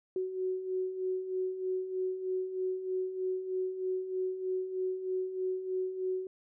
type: beating tone pair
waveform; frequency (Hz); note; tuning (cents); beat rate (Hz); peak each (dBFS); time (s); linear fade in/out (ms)
sine; 370 / 373.2; F#4 / F#4; 0 / +15; 3.2; -39 / -32; 0.16-6.27; 2
effects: none